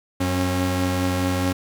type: tone pair together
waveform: sawtooth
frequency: 92 / 271.3 Hz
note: F#2 / C#4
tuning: -9 / -37 cents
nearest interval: octave + perfect fifth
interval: 1872 cents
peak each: -19 dBFS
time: 0.2-1.53 s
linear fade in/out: 10 ms
effects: none